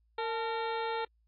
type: harmonic tone with a mistuned harmonic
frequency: 458.7 Hz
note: A#4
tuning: 28 cents flat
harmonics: 1 / 2 / 3 / 4 / 5 / 6 / 7 / 8 / 9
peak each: -35 / -35 / -41 / -45 / -46 / -51 / -51 / -47 / -52 dBFS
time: 0.18-1.05 s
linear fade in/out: 5 ms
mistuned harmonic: 2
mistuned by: -73 cents
effects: added 56 Hz sine -67 dBFS peak until 1.27 s + AAC 48 kbps